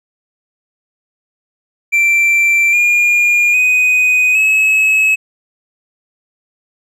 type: tone with pitch steps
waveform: triangle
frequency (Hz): 2349 / 2422 / 2497 / 2575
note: D7 / D#7 / D#7 / E7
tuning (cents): 0 / -47 / +6 / -41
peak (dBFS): -7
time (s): 1.92-5.16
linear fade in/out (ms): 20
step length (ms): 810
effects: none